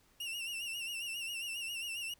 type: tone with vibrato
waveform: 40% pulse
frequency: 2769 Hz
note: F7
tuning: 15 cents flat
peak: -37 dBFS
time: 0.2-2.14 s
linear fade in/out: 5 ms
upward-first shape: sine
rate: 7.4 Hz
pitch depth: 77 cents each way
effects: pink hiss -68 dBFS RMS until 2.19 s